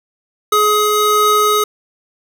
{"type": "tone pair together", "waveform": "square", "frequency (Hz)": [421.1, 1262], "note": ["G#4", "D#6"], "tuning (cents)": [24, 24], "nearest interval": "octave + perfect fifth", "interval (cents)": 1900, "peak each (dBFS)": [-16, -13], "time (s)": [0.52, 1.64], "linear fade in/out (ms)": 5, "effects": []}